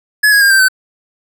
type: tone with pitch steps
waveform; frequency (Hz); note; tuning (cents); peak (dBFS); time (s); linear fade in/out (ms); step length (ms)
square; 1700 / 1654.5 / 1610.2 / 1567 / 1525.1; G#6 / G#6 / G6 / G6 / G6; +40 / -7 / +46 / -1 / -48; -7; 0.23-0.685; 10; 91
effects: none